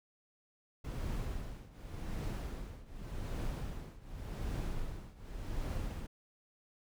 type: noise with tremolo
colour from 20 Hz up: brown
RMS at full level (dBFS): -36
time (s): 0.84-6.07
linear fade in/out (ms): 10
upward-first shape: triangle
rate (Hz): 0.87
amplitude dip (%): 90
effects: none